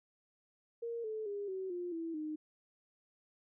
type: tone with pitch steps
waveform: sine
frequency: 466.2 / 435 / 405.9 / 378.7 / 353.3 / 329.7 / 307.6 Hz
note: A#4 / A4 / G#4 / F#4 / F4 / E4 / D#4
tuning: 0 / -20 / -40 / +40 / +20 / 0 / -20 cents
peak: -37 dBFS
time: 0.82-2.36 s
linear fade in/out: 10 ms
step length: 220 ms
effects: none